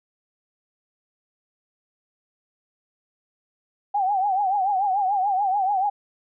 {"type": "tone with vibrato", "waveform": "sine", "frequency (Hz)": 784, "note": "G5", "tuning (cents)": 0, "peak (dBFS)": -19, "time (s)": [3.94, 5.9], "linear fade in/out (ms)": 10, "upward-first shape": "triangle", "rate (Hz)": 6.9, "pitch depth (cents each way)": 130, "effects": []}